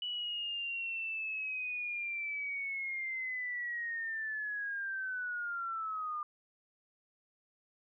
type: linear sweep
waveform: sine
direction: down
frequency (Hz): 2960 to 1200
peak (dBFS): -35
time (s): 0.02-6.23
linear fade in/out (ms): 2
effects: none